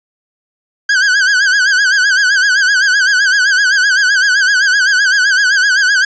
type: tone with vibrato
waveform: 45% pulse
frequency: 1567 Hz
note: G6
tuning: 1 cent flat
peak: -8 dBFS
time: 0.89-6.05 s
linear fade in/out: 5 ms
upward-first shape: sine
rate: 7.8 Hz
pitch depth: 110 cents each way
effects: resampled to 16000 Hz + 8-bit